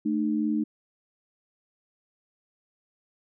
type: tone pair together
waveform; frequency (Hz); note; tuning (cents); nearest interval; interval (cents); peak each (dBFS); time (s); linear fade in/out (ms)
sine; 220 / 303.9; A3 / D#4; 0 / -41; tritone; 559; -26; 0.05-0.64; 10
effects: none